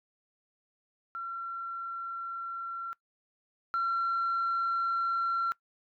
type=tone pair in turn; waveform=sine; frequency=1362 / 1362 Hz; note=F6 / F6; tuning=-44 / -44 cents; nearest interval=unison; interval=0 cents; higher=neither; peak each=-34 / -25 dBFS; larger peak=second; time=1.15-2.93 / 3.74-5.52 s; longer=neither; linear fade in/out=0 ms; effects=noise-tail reverb RT60 0.1 s tail -22 dB re dry + tanh soft clip ceiling -24 dBFS